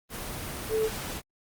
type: tone in noise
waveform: sine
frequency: 439 Hz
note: A4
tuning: 4 cents flat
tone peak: -23 dBFS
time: 0.69-0.9 s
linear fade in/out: 50 ms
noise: pink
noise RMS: -36 dBFS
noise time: 0.09-1.22 s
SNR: +10 dB
effects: Opus 24 kbps